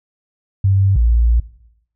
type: tone pair in turn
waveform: sine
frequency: 97.3 / 57.85 Hz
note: G2 / A#1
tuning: -12 / -13 cents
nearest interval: major sixth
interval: 901 cents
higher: first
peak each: -10 dBFS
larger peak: neither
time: 0.64-0.96 / 0.96-1.4 s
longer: second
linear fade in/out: 5 ms
effects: noise-tail reverb RT60 0.8 s tail -18 dB re dry